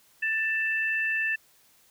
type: tone pair together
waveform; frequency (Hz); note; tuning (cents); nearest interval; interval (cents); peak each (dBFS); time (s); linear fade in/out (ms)
sine; 1770 / 2652; A6 / E7; +10 / +10; perfect fifth; 700; -26 / -29; 0.22-1.36; 10
effects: white hiss -61 dBFS RMS until 1.9 s